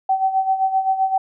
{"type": "tone with tremolo", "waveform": "sine", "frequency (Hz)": 766, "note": "G5", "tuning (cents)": -40, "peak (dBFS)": -13, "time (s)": [0.09, 1.18], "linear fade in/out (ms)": 5, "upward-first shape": "sine", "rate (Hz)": 7.7, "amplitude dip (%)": 70, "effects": []}